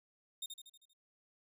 sawtooth tone with echo, 3674 Hz, A#7, 26 cents flat, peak -36 dBFS, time 0.42-0.46 s, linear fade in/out 5 ms, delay 79 ms, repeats 6, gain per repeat -5 dB, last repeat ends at 0.934 s, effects none

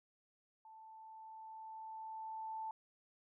sine tone with level ramp, 882 Hz, A5, 4 cents sharp, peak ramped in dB -55 to -40 dBFS, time 0.65-2.71 s, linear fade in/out 2 ms, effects none

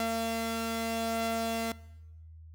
sawtooth tone pair together, 227.5 / 681.7 Hz, A#3 / F5, -42 / -42 cents, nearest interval octave + perfect fifth, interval 1900 cents, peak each -28 / -30 dBFS, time 0-1.72 s, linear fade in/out 2 ms, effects noise-tail reverb RT60 0.9 s tail -20 dB re dry + added 80 Hz sine -47 dBFS peak until 2.54 s

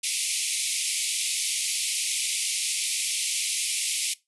white band-pass noise, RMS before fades -28 dBFS, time 0.03-4.14 s, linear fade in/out 10 ms, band 2100 to 11000 Hz, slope 96 dB/octave, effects noise-tail reverb RT60 0.2 s tail -20 dB re dry

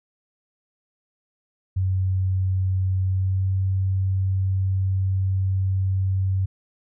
sine tone with pitch glide, 94 to 95.26 Hz, F#2 to G2, +28 to -49 cents, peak -19 dBFS, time 1.76-6.46 s, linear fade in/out 10 ms, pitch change +23 cents, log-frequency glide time 3.04-3.49 s, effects none

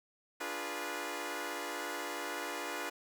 10% pulse chord, D diminished seventh, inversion none, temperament equal with one note detuned, 293.7 / 349.2 / 415.3 / 488.8 Hz, D4 / F4 / Ab4 / Cb5, 0 / 0 / 0 / -18 cents, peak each -35 / -34 / -36 / -34 dBFS, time 0.4-2.9 s, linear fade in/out 10 ms, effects none

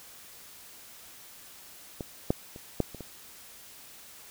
clicks, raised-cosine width 2 ms, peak -21 / -10 / -30 / -11 / -28 / -26 dBFS, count 6, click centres 2.008 / 2.305 / 2.561 / 2.803 / 2.947 / 3.007 s, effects white hiss -50 dBFS RMS until 4.3 s

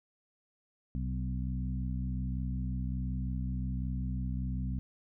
harmonic tone with a mistuned harmonic, 63.4 Hz, B1, 46 cents sharp, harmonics 1 / 2 / 3 / 4, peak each -34 / -37 / -39 / -43 dBFS, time 0.95-4.79 s, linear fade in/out 0 ms, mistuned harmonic 2, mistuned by +28 cents, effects none

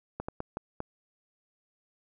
slowing click train, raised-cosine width 1 ms, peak -20 dBFS, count 5, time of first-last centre 0.2-0.804 s, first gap 85 ms, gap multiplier 1.4, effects none

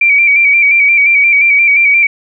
sine tone with vibrato, 2313 Hz, D7, 27 cents flat, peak -5 dBFS, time 0.01-2.07 s, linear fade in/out 5 ms, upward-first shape square, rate 5.7 Hz, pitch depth 38 cents each way, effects none

